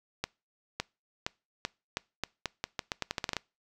accelerating click train, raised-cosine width 0.2 ms, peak -13 dBFS, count 17, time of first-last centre 0.24-3.367 s, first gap 560 ms, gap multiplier 0.83, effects noise-tail reverb RT60 0.3 s tail -25 dB re dry

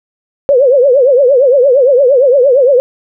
sine tone with vibrato, 527 Hz, C5, 12 cents sharp, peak -4 dBFS, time 0.49-2.8 s, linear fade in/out 0 ms, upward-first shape triangle, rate 8.7 Hz, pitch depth 200 cents each way, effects none

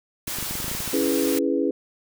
white noise, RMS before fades -30 dBFS, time 0.27-1.39 s, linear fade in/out 5 ms
clicks, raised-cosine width 3 ms, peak -21 dBFS, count 12, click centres 0.279 / 0.386 / 0.427 / 0.51 / 0.554 / 0.602 / 0.644 / 0.681 / 0.715 / 0.75 / 0.804 / 0.877 s
sine chord, C# minor seventh, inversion none, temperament equal, 277.2 / 329.6 / 415.3 / 493.9 Hz, C#4 / E4 / G#4 / B4, 0 / 0 / 0 / 0 cents, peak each -24 / -25 / -26 / -27 dBFS, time 0.93-1.71 s, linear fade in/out 5 ms
effects none

